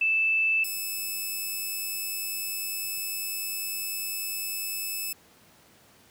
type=tone pair in turn; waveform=sine / 5% pulse; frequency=2637 / 2610 Hz; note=E7 / E7; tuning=0 / -18 cents; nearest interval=unison; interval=18 cents; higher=first; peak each=-21 dBFS; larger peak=neither; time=0.01-0.64 / 0.64-5.13 s; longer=second; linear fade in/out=5 ms; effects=pink hiss -57 dBFS RMS until 6.1 s + high-pass 100 Hz 12 dB/octave